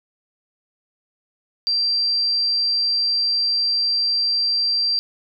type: tone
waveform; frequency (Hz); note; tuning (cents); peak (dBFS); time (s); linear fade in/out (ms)
sine; 4712; D8; +5; -17; 1.67-4.99; 0
effects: none